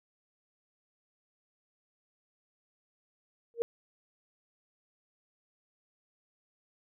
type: tone with exponential growth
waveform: sine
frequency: 466.2 Hz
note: A#4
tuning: in tune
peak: -21 dBFS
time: 3.54-3.62 s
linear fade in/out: 0 ms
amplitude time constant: 16 ms
effects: none